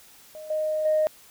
sine tone with level steps, 619 Hz, D#5, 9 cents flat, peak -37 / -23 / -18 dBFS, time 0.35-1.07 s, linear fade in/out 0 ms, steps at 0.5 / 0.85 s, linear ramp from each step 5 ms, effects tanh soft clip ceiling -14 dBFS + white hiss -52 dBFS RMS until 1.3 s

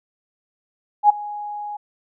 sine tone with ADSR envelope, 830.6 Hz, G#5, in tune, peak -6 dBFS, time 1.03-1.77 s, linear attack 65 ms, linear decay 11 ms, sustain -21 dB, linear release 8 ms, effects none

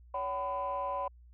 sine tone cluster, 563 / 758 / 1005 Hz, C#5 / F#5 / B5, +27 / +42 / +30 cents, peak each -36 / -38 / -33 dBFS, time 0.14-1.08 s, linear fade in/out 5 ms, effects tanh soft clip ceiling -26 dBFS + added 60 Hz sine -53 dBFS peak until 1.33 s

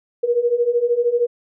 sine beating tone pair, 470 / 483 Hz, A#4 / B4, +14 / -39 cents, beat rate 13 Hz, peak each -20 / -17 dBFS, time 0.23-1.27 s, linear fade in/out 10 ms, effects none

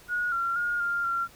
sine tone with pitch steps, 1449 / 1373 / 1426 / 1398 / 1374 Hz, F#6 / F6 / F6 / F6 / F6, -37 / -30 / +36 / +1 / -29 cents, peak -25 dBFS, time 0.08-1.28 s, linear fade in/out 50 ms, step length 240 ms, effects pink hiss -53 dBFS RMS until 1.35 s

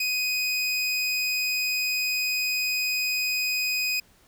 25% pulse tone, 2500 Hz, D#7, 8 cents sharp, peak -20 dBFS, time 0-4 s, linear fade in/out 5 ms, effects pink hiss -59 dBFS RMS until 4.27 s

